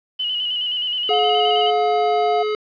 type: tone with vibrato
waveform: sine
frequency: 2960 Hz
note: F#7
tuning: in tune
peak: -20 dBFS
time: 0.19-1.71 s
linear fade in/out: 10 ms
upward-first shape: square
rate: 9.5 Hz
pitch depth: 40 cents each way
type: tone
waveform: square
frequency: 425.3 Hz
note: G#4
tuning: 41 cents sharp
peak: -20 dBFS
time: 1.09-2.55 s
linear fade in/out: 2 ms
type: tone with pitch glide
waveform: sine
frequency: 718 to 707.7 Hz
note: F5 to F5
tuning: +48 to +23 cents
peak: -17 dBFS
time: 1.1-2.43 s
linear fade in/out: 10 ms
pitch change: -25 cents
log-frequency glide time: 1.22-2.13 s
effects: resampled to 11025 Hz + 8-bit